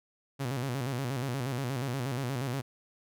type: tone with vibrato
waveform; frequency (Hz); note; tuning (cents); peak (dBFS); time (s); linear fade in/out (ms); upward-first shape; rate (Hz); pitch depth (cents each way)
sawtooth; 129.5; C3; -17; -27; 0.39-2.62; 20; square; 8.4; 110
effects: none